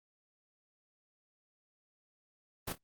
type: noise with echo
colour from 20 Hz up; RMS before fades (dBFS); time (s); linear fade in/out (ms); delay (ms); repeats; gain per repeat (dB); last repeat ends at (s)
pink; -37; 2.67-2.73; 10; 26; 2; -13; 2.782
effects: Opus 32 kbps